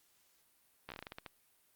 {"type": "slowing click train", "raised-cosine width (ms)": 0.3, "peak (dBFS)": -28, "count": 11, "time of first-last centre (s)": [0.89, 1.263], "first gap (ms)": 13, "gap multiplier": 1.22, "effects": ["white hiss -71 dBFS RMS until 1.75 s", "Opus 48 kbps"]}